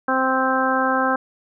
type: harmonic tone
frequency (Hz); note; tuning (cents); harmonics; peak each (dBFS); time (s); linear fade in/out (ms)
261.6; C4; 0; 1 / 2 / 3 / 4 / 5 / 6; -24 / -24 / -24 / -24 / -24 / -24; 0.08-1.16; 5
effects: none